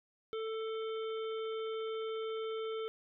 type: harmonic tone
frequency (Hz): 442.9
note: A4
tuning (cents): +11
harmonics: 1 / 3 / 5 / 7 / 8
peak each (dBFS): -36 / -46 / -54 / -51 / -56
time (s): 0.33-2.88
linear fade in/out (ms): 0
effects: none